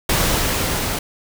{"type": "noise with level ramp", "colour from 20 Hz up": "pink", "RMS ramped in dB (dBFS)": [-17, -23], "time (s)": [0.09, 0.99], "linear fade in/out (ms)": 5, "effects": []}